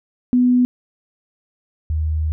sine tone pair in turn, 248.1 / 77.94 Hz, B3 / D#2, +8 / +4 cents, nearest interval octave + minor sixth, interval 2004 cents, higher first, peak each -11 / -17 dBFS, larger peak first, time 0.33-0.65 / 1.9-2.32 s, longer second, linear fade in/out 0 ms, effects none

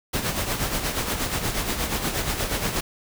pink noise with tremolo, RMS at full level -24 dBFS, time 0.13-2.81 s, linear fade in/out 10 ms, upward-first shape sine, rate 8.4 Hz, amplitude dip 55%, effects none

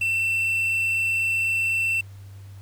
triangle tone with quantisation, 2688 Hz, E7, 33 cents sharp, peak -19 dBFS, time 0.01-2.01 s, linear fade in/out 5 ms, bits 7, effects added 98 Hz sine -39 dBFS peak until 2.61 s + pink hiss -56 dBFS RMS until 2.61 s

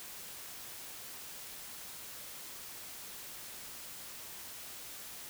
silence, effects white hiss -47 dBFS RMS until 5.29 s

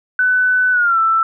sine tone with pitch glide, 1500 to 1328.7 Hz, F#6 to E6, +23 to +13 cents, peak -11 dBFS, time 0.19-1.23 s, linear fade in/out 2 ms, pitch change -210 cents, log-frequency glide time 0.72-0.99 s, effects none

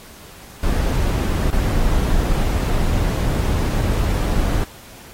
brown noise with dropouts, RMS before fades -18 dBFS, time 0.63-4.64 s, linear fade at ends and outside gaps 2 ms, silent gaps 1.504-1.527 s, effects pink hiss -42 dBFS RMS until 5.13 s + AAC 48 kbps

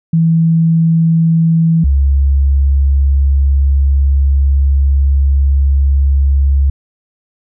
sine tone pair in turn, 164 / 68.95 Hz, E3 / C#2, -9 / -9 cents, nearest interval octave + minor third, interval 1500 cents, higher first, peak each -7 dBFS, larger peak neither, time 0.13-1.84 / 1.84-6.7 s, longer second, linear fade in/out 5 ms, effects none

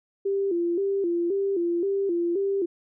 sine tone with vibrato, 368.1 Hz, F#4, 9 cents flat, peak -22 dBFS, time 0.25-2.66 s, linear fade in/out 10 ms, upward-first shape square, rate 1.9 Hz, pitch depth 120 cents each way, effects none

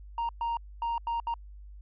sine tone bursts at uneven times, 932.3 Hz, A#5, in tune, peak -25 dBFS, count 5, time 0.18-0.29 / 0.41-0.57 / 0.82-0.98 / 1.07-1.2 / 1.27-1.34 s, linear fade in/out 2 ms, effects tanh soft clip ceiling -27 dBFS + added 50 Hz sine -44 dBFS peak until 1.81 s

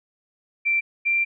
sine tone pair in turn, 2349 / 2364 Hz, D7 / D7, 0 / +11 cents, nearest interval unison, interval 11 cents, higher second, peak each -18 dBFS, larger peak neither, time 0.65-0.81 / 1.05-1.25 s, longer second, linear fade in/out 20 ms, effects none

